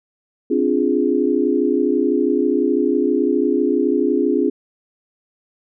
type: chord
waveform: sine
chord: D half-diminished seventh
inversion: third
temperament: equal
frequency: 261.6 / 293.7 / 349.2 / 415.3 Hz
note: C4 / D4 / F4 / Ab4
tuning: 0 / 0 / 0 / 0 cents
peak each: -20 dBFS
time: 0.5-4.5 s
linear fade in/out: 10 ms
effects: none